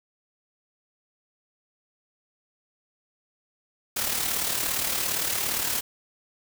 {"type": "noise with amplitude modulation", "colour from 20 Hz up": "white", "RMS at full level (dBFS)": -25, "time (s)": [3.96, 5.81], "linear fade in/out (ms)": 10, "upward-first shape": "sine", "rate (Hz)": 37.4, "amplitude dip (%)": 50, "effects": []}